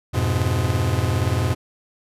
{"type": "chord", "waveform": "45% pulse", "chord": "F diminished", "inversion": "none", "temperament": "just", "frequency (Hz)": [87.31, 104.77, 125.72], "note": ["F2", "Ab2", "Cb3"], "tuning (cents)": [0, 16, 31], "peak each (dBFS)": -23, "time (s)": [0.13, 1.55], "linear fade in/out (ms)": 20, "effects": ["resampled to 32000 Hz"]}